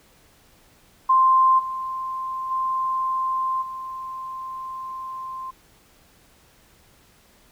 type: tone with level steps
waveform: sine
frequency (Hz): 1046.5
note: C6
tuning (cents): 0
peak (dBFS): -13 / -26 / -21 / -30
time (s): 1.09-5.51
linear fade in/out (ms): 10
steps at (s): 1.58 / 2.5 / 3.61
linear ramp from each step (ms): 20
effects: pink hiss -56 dBFS RMS until 7.51 s